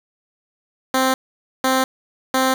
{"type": "tone bursts", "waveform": "10% pulse", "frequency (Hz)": 261.6, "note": "C4", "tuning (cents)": 0, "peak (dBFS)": -7, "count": 3, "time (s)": [0.94, 2.54], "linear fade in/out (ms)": 2, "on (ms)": 200, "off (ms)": 500, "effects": []}